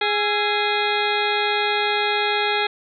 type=harmonic tone with a mistuned harmonic; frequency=415.3 Hz; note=G#4; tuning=in tune; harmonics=1 / 2 / 3 / 4 / 5 / 6 / 8 / 9 / 10; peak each=-25 / -24 / -30 / -28 / -28 / -27 / -28 / -30 / -33 dBFS; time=0.01-2.67 s; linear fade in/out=5 ms; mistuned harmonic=3; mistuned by=+130 cents; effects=none